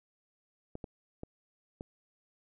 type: clicks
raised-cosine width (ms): 2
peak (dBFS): -27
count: 4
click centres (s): 0.754 / 0.842 / 1.234 / 1.809
effects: none